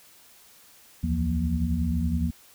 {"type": "tone cluster", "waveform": "sine", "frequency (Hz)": [67, 78.6, 169.3, 179.2, 235.3], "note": ["C2", "D#2", "E3", "F3", "A#3"], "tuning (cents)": [42, 18, 46, 45, 16], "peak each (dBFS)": [-34, -26, -29, -35, -29], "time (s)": [1.03, 2.31], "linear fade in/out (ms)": 10, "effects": ["white hiss -54 dBFS RMS until 2.54 s"]}